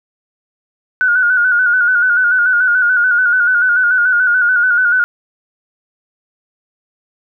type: tone with vibrato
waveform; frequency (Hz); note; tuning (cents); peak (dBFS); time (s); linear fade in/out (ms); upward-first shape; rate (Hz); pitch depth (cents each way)
sine; 1464; F#6; -19; -9; 1.01-5.04; 0; square; 6.9; 48
effects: none